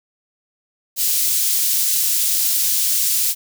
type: high-pass noise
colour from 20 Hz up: white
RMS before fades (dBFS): -18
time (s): 0.96-3.35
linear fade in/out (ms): 50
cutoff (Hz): 4500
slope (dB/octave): 12
effects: none